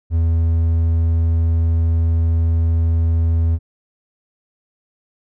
triangle tone, 82.41 Hz, E2, in tune, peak -11 dBFS, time 0.1-3.59 s, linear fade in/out 50 ms, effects none

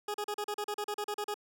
20% pulse tone bursts, 415.3 Hz, G#4, in tune, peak -28 dBFS, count 13, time 0.08-1.342 s, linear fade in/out 5 ms, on 62 ms, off 38 ms, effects none

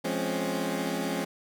20% pulse chord, Db major seventh, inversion first, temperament equal with one note detuned, 174.61 / 211.2 / 261.6 / 277.2 Hz, F3 / Ab3 / C4 / Db4, 0 / +29 / 0 / 0 cents, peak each -29 dBFS, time 0.04-1.25 s, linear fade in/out 10 ms, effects none

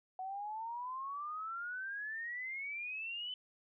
sine exponential sweep, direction up, 740 to 3044 Hz, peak -39 dBFS, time 0.19-3.34 s, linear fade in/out 2 ms, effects none

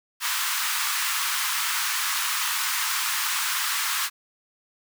pink high-pass noise, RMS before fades -26 dBFS, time 0.2-4.1 s, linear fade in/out 50 ms, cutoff 990 Hz, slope 48 dB/octave, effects none

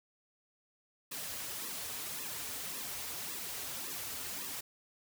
white noise with flanger, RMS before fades -41 dBFS, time 1.11-4.61 s, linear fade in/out 10 ms, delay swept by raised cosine 1.3 to 6 ms, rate 1.8 Hz, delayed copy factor -0.8, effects none

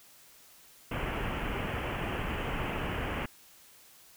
pink low-pass noise, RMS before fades -34 dBFS, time 0.91-3.26 s, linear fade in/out 5 ms, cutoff 3100 Hz, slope 96 dB/octave, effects white hiss -57 dBFS RMS until 4.16 s

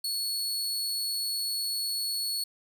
sawtooth tone, 4392 Hz, C#8, 17 cents flat, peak -26 dBFS, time 0.04-2.44 s, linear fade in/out 5 ms, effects none

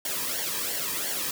white noise with flanger, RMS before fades -30 dBFS, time 0.05-1.31 s, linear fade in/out 2 ms, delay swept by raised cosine 0.78 to 1.43 ms, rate 2.9 Hz, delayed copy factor -0.7, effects none

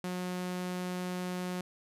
sawtooth tone, 181 Hz, F#3, 38 cents flat, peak -30 dBFS, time 0.04-1.61 s, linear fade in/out 2 ms, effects resampled to 32000 Hz

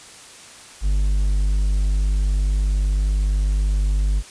triangle tone, 49.89 Hz, G1, 31 cents sharp, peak -14 dBFS, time 0.81-4.23 s, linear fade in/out 50 ms, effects white hiss -42 dBFS RMS until 4.3 s + resampled to 22050 Hz

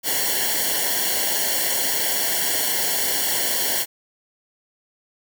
white noise with comb filter, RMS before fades -22 dBFS, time 0.03-3.86 s, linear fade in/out 50 ms, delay 0.8 ms, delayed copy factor -1, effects none

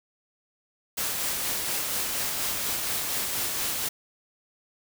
white noise with tremolo, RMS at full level -28 dBFS, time 0.97-3.89 s, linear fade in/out 10 ms, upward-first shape sine, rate 4.2 Hz, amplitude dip 25%, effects none

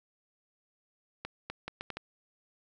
accelerating click train, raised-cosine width 0.3 ms, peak -21 dBFS, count 6, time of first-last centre 1.25-1.97 s, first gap 250 ms, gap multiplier 0.72, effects none

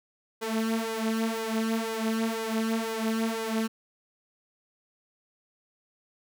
sawtooth tone with flanger, 223.7 Hz, A3, 29 cents sharp, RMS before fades -29 dBFS, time 0.41-3.68 s, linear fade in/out 20 ms, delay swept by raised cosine 2 to 5.2 ms, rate 2 Hz, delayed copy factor +0.75, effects none

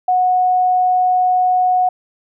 sine tone, 733 Hz, F#5, 16 cents flat, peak -11 dBFS, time 0.08-1.89 s, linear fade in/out 5 ms, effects none

